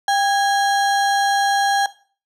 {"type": "tone with sample-and-hold", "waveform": "sine", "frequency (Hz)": 795, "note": "G5", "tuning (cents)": 24, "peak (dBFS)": -14, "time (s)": [0.08, 1.86], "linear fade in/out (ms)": 2, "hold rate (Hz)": 2450, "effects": ["noise-tail reverb RT60 0.4 s tail -17 dB re dry", "low-pass 8000 Hz 12 dB/octave"]}